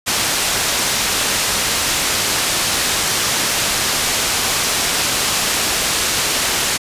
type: low-pass noise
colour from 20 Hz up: white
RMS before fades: -18 dBFS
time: 0.06-6.78 s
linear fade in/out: 20 ms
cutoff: 7800 Hz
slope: 12 dB/octave
effects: resampled to 32000 Hz